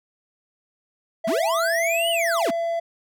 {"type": "tone with pitch glide", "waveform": "triangle", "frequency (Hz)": [659.3, 672.4], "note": ["E5", "E5"], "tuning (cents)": [0, 34], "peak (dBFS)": -20, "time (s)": [1.24, 2.8], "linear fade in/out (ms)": 10, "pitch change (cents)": 34, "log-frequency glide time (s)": [1.36, 2.08]}
{"type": "linear two-way sweep", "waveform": "square", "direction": "up then down", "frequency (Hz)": [174.61, 3037, 174.61], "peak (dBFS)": -23, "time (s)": [1.27, 2.51], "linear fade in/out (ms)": 10, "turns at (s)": 2.1}
{"effects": []}